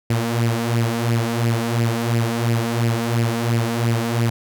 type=tone with flanger; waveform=sawtooth; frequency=116.54 Hz; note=A#2; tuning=in tune; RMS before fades=-20 dBFS; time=0.1-4.3 s; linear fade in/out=5 ms; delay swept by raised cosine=0.39 to 4.19 ms; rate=2.9 Hz; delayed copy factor=+0.6; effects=none